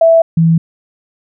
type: tone pair in turn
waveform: sine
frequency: 659 / 164.38 Hz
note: E5 / E3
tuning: -1 / -5 cents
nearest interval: 2 octaves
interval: 2404 cents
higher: first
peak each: -4 / -6 dBFS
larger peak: first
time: 0.01-0.22 / 0.37-0.58 s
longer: neither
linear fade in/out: 5 ms
effects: none